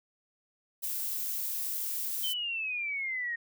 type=noise; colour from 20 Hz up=violet; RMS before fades=-34 dBFS; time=0.82-2.34 s; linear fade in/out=20 ms
type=exponential sweep; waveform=sine; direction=down; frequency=3136 to 1851 Hz; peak=-31 dBFS; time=2.23-3.36 s; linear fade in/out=10 ms
effects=none